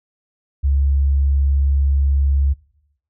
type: tone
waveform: sine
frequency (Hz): 69.4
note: C#2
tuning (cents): +3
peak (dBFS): -13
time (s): 0.63-2.54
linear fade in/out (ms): 20
effects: noise-tail reverb RT60 0.9 s tail -22 dB re dry